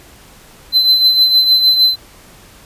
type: tone with tremolo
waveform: triangle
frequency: 4056 Hz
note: B7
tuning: 45 cents sharp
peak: -4 dBFS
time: 0.72-1.96 s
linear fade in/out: 50 ms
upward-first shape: triangle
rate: 6.5 Hz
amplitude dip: 60%
effects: pink hiss -42 dBFS RMS until 2.65 s + resampled to 32000 Hz